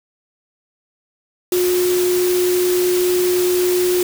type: tone in noise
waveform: sine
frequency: 360 Hz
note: F#4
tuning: 47 cents flat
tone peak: -14 dBFS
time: 1.52-4.03 s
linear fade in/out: 2 ms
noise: white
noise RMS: -25 dBFS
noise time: 1.52-4.03 s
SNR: +8 dB
effects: none